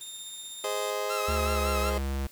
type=tone with tremolo; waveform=20% pulse; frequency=3653 Hz; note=A#7; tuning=36 cents flat; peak=-32 dBFS; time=0.01-0.9 s; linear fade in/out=0 ms; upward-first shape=sine; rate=16 Hz; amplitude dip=30%
type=chord; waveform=30% pulse; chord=Ab major; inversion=none; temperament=just; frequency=415.3 / 519.1 / 623 Hz; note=Ab4 / C5 / Eb5; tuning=0 / -14 / +2 cents; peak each=-31 dBFS; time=0.64-1.98 s; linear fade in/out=2 ms
type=tone with vibrato; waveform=sawtooth; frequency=1314 Hz; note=E6; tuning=6 cents flat; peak=-28 dBFS; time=1.09-1.91 s; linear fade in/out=20 ms; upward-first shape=sine; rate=5.3 Hz; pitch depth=68 cents each way
type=tone with pitch glide; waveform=square; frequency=73.42 to 68.11 Hz; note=D2 to C#2; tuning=0 to -30 cents; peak=-29 dBFS; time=1.28-2.27 s; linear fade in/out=5 ms; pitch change=-130 cents; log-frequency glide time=1.43-1.8 s
effects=white hiss -54 dBFS RMS until 2.31 s